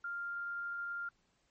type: tone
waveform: sine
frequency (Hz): 1396.9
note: F6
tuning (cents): 0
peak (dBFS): -37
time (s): 0.04-1.09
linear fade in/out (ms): 5
effects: pink hiss -75 dBFS RMS until 1.5 s + MP3 32 kbps